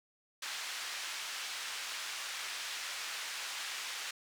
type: band-pass noise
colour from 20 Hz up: pink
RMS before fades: -41 dBFS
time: 0.42-4.11 s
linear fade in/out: 5 ms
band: 1600 to 6900 Hz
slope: 12 dB/octave
effects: none